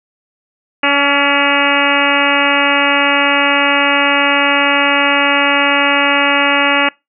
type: harmonic tone with a mistuned harmonic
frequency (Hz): 283.8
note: C#4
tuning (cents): +41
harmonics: 1 / 2 / 3 / 4 / 5 / 6 / 7 / 8 / 9 / 10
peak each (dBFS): -19 / -19 / -19 / -19 / -19 / -19 / -19 / -19 / -19 / -19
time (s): 0.83-6.89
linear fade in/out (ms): 5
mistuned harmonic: 5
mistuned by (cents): -29
effects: noise-tail reverb RT60 0.2 s tail -23 dB re dry